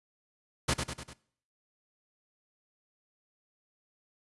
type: noise with echo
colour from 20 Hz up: pink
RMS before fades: -27 dBFS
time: 0.68-0.74 s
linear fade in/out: 10 ms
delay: 99 ms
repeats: 4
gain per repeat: -5 dB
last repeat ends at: 1.136 s
effects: noise-tail reverb RT60 0.6 s tail -21 dB re dry + resampled to 24000 Hz